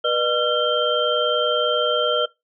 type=tone cluster; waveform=sine; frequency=485.6 / 606 / 1368 / 3145 Hz; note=B4 / D#5 / F6 / G7; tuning=-29 / -46 / -36 / +5 cents; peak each=-23 dBFS; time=0.04-2.26 s; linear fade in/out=10 ms; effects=noise-tail reverb RT60 0.2 s tail -21 dB re dry